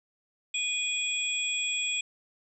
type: tone cluster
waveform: sine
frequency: 2470 / 3349 / 7690 Hz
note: D#7 / G#7 / B8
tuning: -13 / +14 / -47 cents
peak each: -30 / -32 / -35 dBFS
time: 0.54-2.01 s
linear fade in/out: 5 ms
effects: none